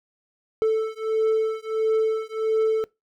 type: beating tone pair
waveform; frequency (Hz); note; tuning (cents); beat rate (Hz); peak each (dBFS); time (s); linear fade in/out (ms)
triangle; 439.6 / 441.1; A4 / A4; -2 / +4; 1.5; -21; 0.62-2.84; 0
effects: noise-tail reverb RT60 0.2 s tail -22 dB re dry